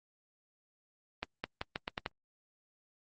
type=accelerating click train; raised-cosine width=0.3 ms; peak=-18 dBFS; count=7; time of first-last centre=1.23-2.061 s; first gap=210 ms; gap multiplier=0.83; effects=Opus 24 kbps